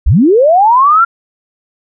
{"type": "linear sweep", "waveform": "sine", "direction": "up", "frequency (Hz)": [37.43, 1396.9], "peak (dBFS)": -4, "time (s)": [0.06, 1.05], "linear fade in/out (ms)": 10, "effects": []}